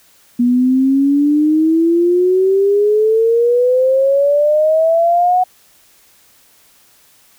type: exponential sweep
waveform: sine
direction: up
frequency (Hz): 240.1 to 740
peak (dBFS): -9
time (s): 0.39-5.44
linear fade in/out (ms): 10
effects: white hiss -50 dBFS RMS until 7.38 s

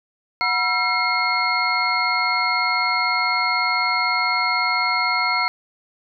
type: tone cluster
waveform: sine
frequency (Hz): 731 / 967 / 1351 / 2147 / 4321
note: F#5 / B5 / E6 / C7 / C#8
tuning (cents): -21 / -37 / +42 / +44 / -45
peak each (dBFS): -28 / -25 / -24 / -21 / -26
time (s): 0.41-5.48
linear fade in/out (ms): 0
effects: none

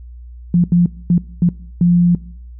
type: tone bursts at uneven times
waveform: sine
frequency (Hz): 174.61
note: F3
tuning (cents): 0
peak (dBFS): -8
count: 5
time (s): 0.54-0.64 / 0.72-0.86 / 1.1-1.18 / 1.42-1.49 / 1.81-2.15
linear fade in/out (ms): 2
effects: noise-tail reverb RT60 0.7 s tail -22 dB re dry + added 60 Hz sine -32 dBFS peak until 2.59 s

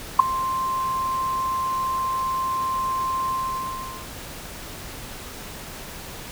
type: tone with ADSR envelope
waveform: sine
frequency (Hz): 1050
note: C6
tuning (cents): +6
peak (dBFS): -3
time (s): 0.19-4.1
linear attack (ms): 8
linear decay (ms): 5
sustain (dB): -19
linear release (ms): 790
effects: pink hiss -37 dBFS RMS until 6.31 s

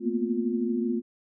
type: tone cluster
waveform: sine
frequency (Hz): 223.9 / 236.3 / 249.3 / 353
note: A3 / A#3 / B3 / F4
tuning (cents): +30 / +24 / +16 / +19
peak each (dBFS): -30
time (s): 0-1.02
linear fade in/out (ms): 50
effects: none

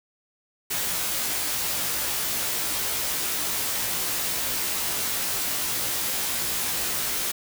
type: noise with comb filter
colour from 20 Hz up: white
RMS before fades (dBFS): -27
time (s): 0.7-7.32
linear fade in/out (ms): 10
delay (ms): 17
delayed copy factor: +1
effects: none

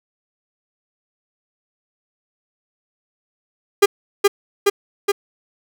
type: tone with echo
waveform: 45% pulse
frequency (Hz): 403.4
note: G4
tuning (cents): +50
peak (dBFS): -7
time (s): 3.82-3.86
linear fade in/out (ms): 10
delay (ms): 420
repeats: 3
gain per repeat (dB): -2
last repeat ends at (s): 5.12
effects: none

